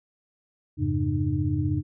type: tone cluster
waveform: sine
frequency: 87.2 / 102.9 / 136.7 / 302.8 Hz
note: F2 / G#2 / C#3 / D#4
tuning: -2 / -16 / -24 / -47 cents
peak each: -28 dBFS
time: 0.77-1.83 s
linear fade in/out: 50 ms
effects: none